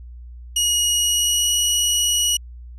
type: tone with pitch glide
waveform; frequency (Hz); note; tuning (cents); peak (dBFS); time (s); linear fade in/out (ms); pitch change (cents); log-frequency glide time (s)
20% pulse; 2894 to 2916; F#7 to F#7; -39 to -26; -11; 0.56-2.37; 5; +13; 0.93-1.51
effects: added 60 Hz sine -35 dBFS peak until 2.78 s + resampled to 32000 Hz